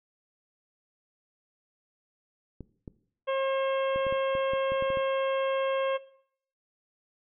clicks, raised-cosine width 3 ms, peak -27 dBFS, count 11, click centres 2.607 / 2.878 / 3.96 / 4.067 / 4.125 / 4.352 / 4.535 / 4.72 / 4.824 / 4.903 / 4.972 s
harmonic tone, 537 Hz, C5, 45 cents sharp, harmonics 1 / 2 / 3 / 4 / 5 / 6, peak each -26 / -33 / -41 / -43 / -43 / -43 dBFS, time 3.27-5.98 s, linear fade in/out 20 ms
effects noise-tail reverb RT60 0.6 s tail -18 dB re dry

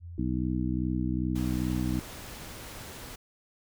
sine tone, 85.7 Hz, F2, 32 cents flat, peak -39 dBFS, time 0-0.21 s, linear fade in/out 50 ms
harmonic tone, 62.5 Hz, B1, 21 cents sharp, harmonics 1 / 2 / 3 / 4 / 5, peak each -33 / -33 / -33 / -33 / -33 dBFS, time 0.18-2 s, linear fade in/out 5 ms
pink noise, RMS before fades -43 dBFS, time 1.35-3.16 s, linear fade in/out 10 ms
effects none

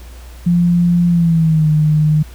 sine tone with pitch glide, 173.8 to 153.06 Hz, F3 to D#3, -8 to -28 cents, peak -9 dBFS, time 0.46-2.23 s, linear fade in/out 10 ms, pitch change -220 cents, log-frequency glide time 1.08-1.7 s, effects added 60 Hz sine -32 dBFS peak until 2.34 s + pink hiss -43 dBFS RMS until 2.34 s

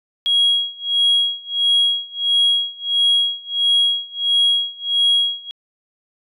sine tone with tremolo, 3300 Hz, G#7, 12 cents flat, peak -10 dBFS, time 0.26-5.51 s, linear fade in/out 0 ms, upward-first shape sine, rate 1.5 Hz, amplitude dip 95%, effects tanh soft clip ceiling -9 dBFS

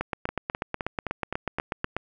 two click trains, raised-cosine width 0.5 ms, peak -14 / -12 dBFS, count 7 / 17, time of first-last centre 0.29-1.844 / 0.01-1.966 s, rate 3.86 / 8.18 Hz, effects none

